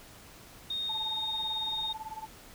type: tone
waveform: sine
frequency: 3700 Hz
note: A#7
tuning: 14 cents flat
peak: -31 dBFS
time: 0.7-1.93 s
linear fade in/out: 5 ms
type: tone with tremolo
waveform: sine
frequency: 876 Hz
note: A5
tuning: 8 cents flat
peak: -35 dBFS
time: 0.89-2.27 s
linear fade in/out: 5 ms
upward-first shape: sine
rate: 18 Hz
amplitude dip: 90%
effects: pink hiss -52 dBFS RMS until 2.54 s